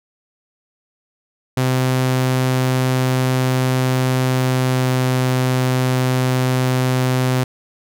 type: tone with pitch glide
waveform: sawtooth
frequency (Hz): 128.9 to 128.16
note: C3 to C3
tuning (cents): -26 to -35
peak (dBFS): -11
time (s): 1.57-7.44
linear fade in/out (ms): 5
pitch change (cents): -9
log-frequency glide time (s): 4.3-5.11
effects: none